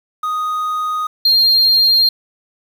triangle tone pair in turn, 1244.5 / 4203 Hz, D#6 / C8, 0 / +7 cents, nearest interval octave + major sixth, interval 2107 cents, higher second, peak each -15 / -7 dBFS, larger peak second, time 0.23-1.07 / 1.25-2.09 s, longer neither, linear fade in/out 5 ms, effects tanh soft clip ceiling -3 dBFS + 7-bit

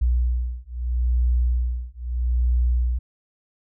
sine beating tone pair, 60.4 / 61.18 Hz, B1 / B1, -38 / -16 cents, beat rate 0.78 Hz, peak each -22 dBFS, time 0.01-2.99 s, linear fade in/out 10 ms, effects none

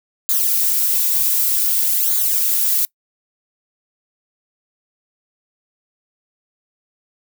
violet noise with flanger, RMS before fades -17 dBFS, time 0.29-2.85 s, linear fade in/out 0 ms, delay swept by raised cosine 0.36 to 5.66 ms, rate 0.54 Hz, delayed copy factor -0.95, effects noise-tail reverb RT60 0.1 s tail -24 dB re dry

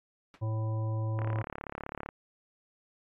white noise with exponential decay, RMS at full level -40 dBFS, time 0.34-0.43 s, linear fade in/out 0 ms, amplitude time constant 18 ms
harmonic tone, 110 Hz, A2, in tune, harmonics 1 / 3 / 5 / 7 / 9, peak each -29 / -44 / -43 / -51 / -46 dBFS, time 0.41-1.43 s, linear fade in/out 20 ms
click train, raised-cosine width 0.5 ms, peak -21 dBFS, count 33, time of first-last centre 1.19-2.089 s, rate 35.6 Hz
effects low-pass 2000 Hz 12 dB/octave + AAC 48 kbps

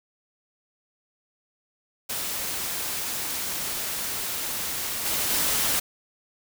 white noise with level steps, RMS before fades -30 / -26 / -24 dBFS, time 2.09-5.8 s, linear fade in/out 10 ms, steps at 5.05 / 5.3 s, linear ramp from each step 5 ms, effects none

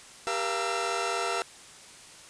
sawtooth tone cluster, 393.6 / 476.2 / 688 / 913 / 1332 Hz, G4 / A#4 / F5 / A#5 / E6, +7 / +37 / -26 / -36 / +18 cents, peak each -31 / -31 / -29 / -34 / -29 dBFS, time 0.27-1.42 s, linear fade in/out 0 ms, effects white hiss -49 dBFS RMS until 2.29 s + resampled to 22050 Hz

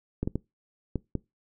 clicks, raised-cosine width 3 ms, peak -15 dBFS, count 5, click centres 0.23 / 0.275 / 0.356 / 0.957 / 1.153 s, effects noise-tail reverb RT60 0.2 s tail -22 dB re dry

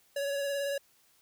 square tone with vibrato, 562 Hz, C#5, 24 cents sharp, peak -31 dBFS, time 0.16-0.78 s, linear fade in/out 5 ms, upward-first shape sine, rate 18 Hz, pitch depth 22 cents each way, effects white hiss -66 dBFS RMS until 1.21 s

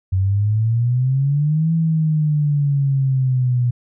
sine exponential two-way sweep, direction up then down, 92.5 to 164.81 to 121.3 Hz, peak -14 dBFS, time 0.12-3.71 s, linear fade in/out 10 ms, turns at 1.73 s, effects none

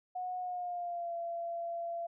sine tone with pitch glide, 730 to 681.1 Hz, F#5 to F5, -24 to -44 cents, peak -35 dBFS, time 0.15-2.07 s, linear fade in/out 10 ms, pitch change -120 cents, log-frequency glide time 0.39-1.14 s, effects none

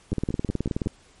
two click trains, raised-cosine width 3 ms, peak -12 / -15 dBFS, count 15 / 5, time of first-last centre 0.13-0.871 / 0.12-0.861 s, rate 18.9 / 5.4 Hz, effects pink hiss -56 dBFS RMS until 1.2 s + MP3 48 kbps

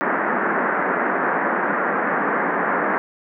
white band-pass noise, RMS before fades -21 dBFS, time 0.01-2.98 s, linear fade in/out 0 ms, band 180 to 1800 Hz, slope 48 dB/octave, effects none

